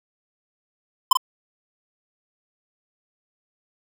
square tone with echo, 1031 Hz, C6, 26 cents flat, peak -10 dBFS, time 1.11-1.13 s, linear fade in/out 5 ms, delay 42 ms, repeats 1, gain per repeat -6 dB, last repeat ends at 1.172 s, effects none

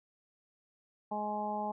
harmonic tone, 210 Hz, G#3, 19 cents sharp, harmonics 1 / 2 / 3 / 4 / 5, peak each -40 / -45 / -40 / -35 / -45 dBFS, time 1.11-1.72 s, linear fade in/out 10 ms, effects none

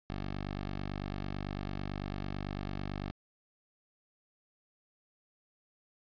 10% pulse tone, 49 Hz, G1, in tune, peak -28 dBFS, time 0.1-3.11 s, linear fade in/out 0 ms, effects resampled to 11025 Hz

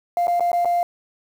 sine tone with dropouts, 698.5 Hz, F5, in tune, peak -15 dBFS, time 0.17-0.83 s, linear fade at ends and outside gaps 1 ms, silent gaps 0.271-0.28 / 0.397-0.406 / 0.517-0.53 / 0.648-0.655 s, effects tanh soft clip ceiling -14 dBFS + 7-bit

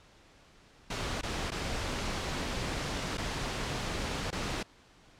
pink noise with dropouts, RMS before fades -34 dBFS, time 0.9-4.63 s, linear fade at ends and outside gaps 5 ms, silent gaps 1.213-1.231 / 1.506-1.517 / 3.173-3.179 / 4.306-4.326 s, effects pink hiss -59 dBFS RMS until 5.19 s + low-pass 6000 Hz 12 dB/octave

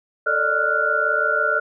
sine tone cluster, 443.1 / 581 / 607 / 1387 / 1465 Hz, A4 / D5 / D#5 / F6 / F#6, +12 / -19 / -43 / -12 / -18 cents, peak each -28 / -28 / -26 / -20 / -22 dBFS, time 0.26-1.6 s, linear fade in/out 10 ms, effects none

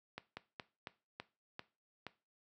slowing click train, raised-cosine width 0.3 ms, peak -27 dBFS, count 7, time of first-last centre 0.18-2.067 s, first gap 190 ms, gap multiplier 1.2, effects noise-tail reverb RT60 0.3 s tail -17 dB re dry + high-pass 100 Hz 12 dB/octave

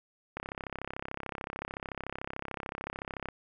click train, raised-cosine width 0.5 ms, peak -21 dBFS, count 99, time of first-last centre 0.37-3.287 s, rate 33.6 Hz, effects none

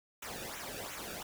pink noise with flanger, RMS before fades -43 dBFS, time 0.22-1.23 s, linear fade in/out 5 ms, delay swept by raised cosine 0.21 to 0.99 ms, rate 2.8 Hz, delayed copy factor -0.75, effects none

